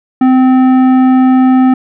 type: tone with tanh clipping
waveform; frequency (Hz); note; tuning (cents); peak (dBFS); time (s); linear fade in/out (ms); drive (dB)
sine; 258.2; C4; -23; -6; 0.21-1.74; 5; 12
effects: none